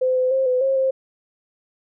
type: tone with pitch steps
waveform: sine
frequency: 513 / 510 / 530 / 505 / 537 / 529 Hz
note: C5 / C5 / C5 / B4 / C5 / C5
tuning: -34 / -44 / +22 / +39 / +45 / +19 cents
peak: -16 dBFS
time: 0.01-0.91 s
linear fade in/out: 10 ms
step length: 150 ms
effects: none